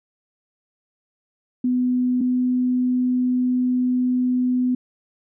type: tone pair in turn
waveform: sine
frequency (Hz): 250 / 250.9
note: B3 / B3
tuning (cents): +21 / +28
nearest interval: unison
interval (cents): 7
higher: second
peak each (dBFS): -17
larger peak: neither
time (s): 1.64-2.21 / 2.21-4.75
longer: second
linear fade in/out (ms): 5
effects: none